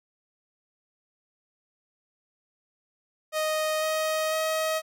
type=tone with pitch steps; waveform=sawtooth; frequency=622.3 / 627.7 / 633.2 Hz; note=D#5 / D#5 / D#5; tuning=0 / +15 / +30 cents; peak=-21 dBFS; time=3.32-4.82 s; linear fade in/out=50 ms; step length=500 ms; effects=none